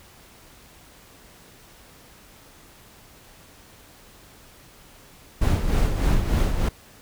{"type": "noise with tremolo", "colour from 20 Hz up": "brown", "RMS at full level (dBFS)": -18, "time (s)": [5.41, 6.69], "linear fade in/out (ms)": 10, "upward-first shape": "sine", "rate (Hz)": 3.3, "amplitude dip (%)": 55, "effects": ["pink hiss -50 dBFS RMS until 7.01 s"]}